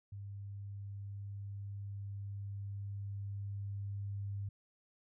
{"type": "tone with level ramp", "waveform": "sine", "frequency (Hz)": 100.1, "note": "G2", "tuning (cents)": 37, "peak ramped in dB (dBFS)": [-43, -37], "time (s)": [0.12, 4.49], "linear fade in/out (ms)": 5, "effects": []}